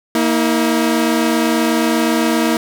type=tone pair together; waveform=sawtooth; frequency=233 / 321 Hz; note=A#3 / E4; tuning=-1 / -46 cents; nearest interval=tritone; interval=555 cents; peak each=-12 dBFS; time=0.15-2.57 s; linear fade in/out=2 ms; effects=none